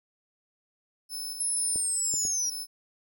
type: tone with tremolo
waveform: 20% pulse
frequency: 5260 Hz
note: E8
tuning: 5 cents flat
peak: -28 dBFS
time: 1.09-2.67 s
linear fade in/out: 50 ms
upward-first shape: square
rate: 2.1 Hz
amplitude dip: 35%
type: linear sweep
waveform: sine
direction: down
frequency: 10680 to 5588 Hz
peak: -26 dBFS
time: 1.4-2.5 s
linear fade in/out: 5 ms
type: clicks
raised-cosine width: 2 ms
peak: -27 dBFS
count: 3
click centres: 1.759 / 2.14 / 2.252 s
effects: none